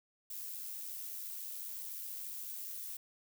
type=noise with amplitude modulation; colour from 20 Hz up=violet; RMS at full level=-42 dBFS; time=0.3-2.97 s; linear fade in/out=5 ms; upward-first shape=sine; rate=94.2 Hz; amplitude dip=35%; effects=none